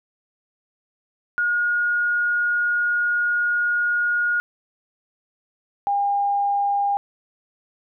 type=tone pair in turn; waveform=sine; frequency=1436 / 805.9 Hz; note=F6 / G5; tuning=+48 / +48 cents; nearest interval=minor seventh; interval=1000 cents; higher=first; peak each=-18 dBFS; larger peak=neither; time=1.38-4.4 / 5.87-6.97 s; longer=first; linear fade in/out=0 ms; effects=none